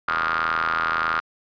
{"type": "ring-modulated tone", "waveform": "sawtooth", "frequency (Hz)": 81.5, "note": "E2", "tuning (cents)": -19, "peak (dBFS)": -14, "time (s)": [0.08, 1.2], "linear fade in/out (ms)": 0, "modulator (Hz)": 1320, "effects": ["resampled to 11025 Hz"]}